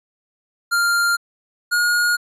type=tone pair in turn; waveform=square; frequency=1396.9 / 1434.5 Hz; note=F6 / F6; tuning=0 / +46 cents; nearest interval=unison; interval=46 cents; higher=second; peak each=-16 dBFS; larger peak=neither; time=0.71-1.17 / 1.71-2.17 s; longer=neither; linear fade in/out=20 ms; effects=resampled to 32000 Hz